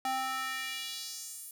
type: tone with high-pass filter sweep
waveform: square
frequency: 261.9 Hz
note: C4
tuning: 2 cents sharp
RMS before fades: -37 dBFS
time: 0.05-1.51 s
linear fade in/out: 2 ms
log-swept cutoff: 670 to 11000 Hz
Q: 1.9
effects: none